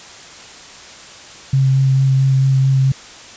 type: tone with vibrato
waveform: sine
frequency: 133.9 Hz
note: C3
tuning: 40 cents sharp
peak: -10 dBFS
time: 1.53-2.92 s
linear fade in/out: 5 ms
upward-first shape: sine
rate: 4.5 Hz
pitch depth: 12 cents each way
effects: white hiss -37 dBFS RMS until 3.36 s + resampled to 16000 Hz